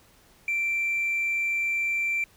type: tone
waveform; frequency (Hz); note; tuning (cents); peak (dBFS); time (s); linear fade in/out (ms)
triangle; 2349; D7; 0; -21; 0.48-2.24; 2
effects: tanh soft clip ceiling -20 dBFS + pink hiss -58 dBFS RMS until 2.36 s